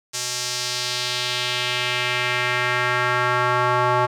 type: tone with band-pass filter sweep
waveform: square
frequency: 123.7 Hz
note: B2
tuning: 3 cents sharp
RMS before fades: -22 dBFS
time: 0.13-4.07 s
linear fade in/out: 20 ms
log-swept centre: 6500 to 980 Hz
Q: 1.7
effects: none